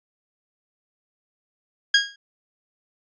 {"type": "tone with exponential decay", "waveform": "20% pulse", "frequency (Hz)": 1635, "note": "G#6", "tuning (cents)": -28, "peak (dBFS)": -6, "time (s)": [1.94, 2.16], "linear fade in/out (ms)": 5, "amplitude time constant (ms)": 46, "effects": ["resampled to 16000 Hz"]}